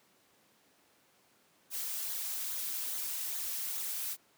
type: noise with flanger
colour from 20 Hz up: blue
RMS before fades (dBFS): -37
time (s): 1.7-4.17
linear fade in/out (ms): 50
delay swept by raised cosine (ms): 0.37 to 3.57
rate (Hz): 2.4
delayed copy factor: -0.5
effects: pink hiss -67 dBFS RMS until 4.37 s + high-pass 200 Hz 12 dB/octave